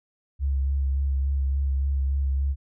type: tone with vibrato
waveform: sine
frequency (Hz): 68.4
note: C#2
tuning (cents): -23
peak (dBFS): -21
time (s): 0.39-2.56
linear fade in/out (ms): 50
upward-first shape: sine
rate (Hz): 3.5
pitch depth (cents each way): 25
effects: none